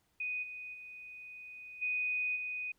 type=tone with level steps; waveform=sine; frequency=2489 Hz; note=D#7; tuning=in tune; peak=-34 / -42 / -46 / -31 / -36 dBFS; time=0.2-2.72 s; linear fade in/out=5 ms; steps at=0.42 / 0.73 / 1.81 / 2.35 s; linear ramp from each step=20 ms; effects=pink hiss -75 dBFS RMS until 2.78 s